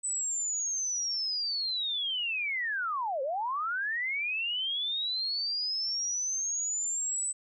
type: linear two-way sweep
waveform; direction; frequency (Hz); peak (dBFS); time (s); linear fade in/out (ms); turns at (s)
sine; down then up; 8060 to 510 to 8060; -29; 0.03-7.33; 20; 3.22
effects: none